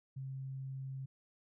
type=tone; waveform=sine; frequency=133.7 Hz; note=C3; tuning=38 cents sharp; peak=-40 dBFS; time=0.16-1.06 s; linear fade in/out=10 ms; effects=none